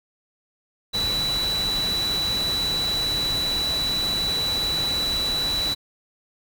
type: tone in noise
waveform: sine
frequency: 3951 Hz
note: B7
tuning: in tune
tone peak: -22 dBFS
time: 0.93-5.75 s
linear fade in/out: 20 ms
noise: pink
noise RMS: -31 dBFS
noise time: 0.93-5.75 s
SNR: +6 dB
effects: none